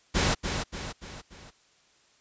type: noise with echo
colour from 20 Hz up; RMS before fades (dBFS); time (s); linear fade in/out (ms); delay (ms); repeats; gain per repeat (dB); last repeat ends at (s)
pink; -24; 0.14-0.35; 20; 290; 4; -6; 1.51
effects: white hiss -63 dBFS RMS until 2.2 s + resampled to 16000 Hz